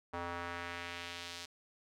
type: tone with band-pass filter sweep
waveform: square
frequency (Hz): 86.6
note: F2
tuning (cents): -14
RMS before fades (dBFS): -43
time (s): 0.13-1.46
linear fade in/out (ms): 10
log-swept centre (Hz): 980 to 4700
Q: 1.2
effects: none